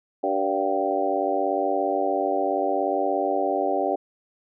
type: harmonic tone with a mistuned harmonic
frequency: 97 Hz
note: G2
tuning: 18 cents flat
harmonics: 3 / 4 / 5 / 6 / 7 / 8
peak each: -30 / -28 / -31 / -27 / -28 / -27 dBFS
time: 0.23-3.96 s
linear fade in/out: 10 ms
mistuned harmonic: 7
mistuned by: +41 cents
effects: none